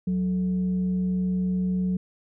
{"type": "tone with frequency modulation", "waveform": "sine", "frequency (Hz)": 184.2, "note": "F#3", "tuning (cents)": -7, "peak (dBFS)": -22, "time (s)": [0.07, 1.97], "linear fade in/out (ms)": 5, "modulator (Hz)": 255, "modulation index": 0.24, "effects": []}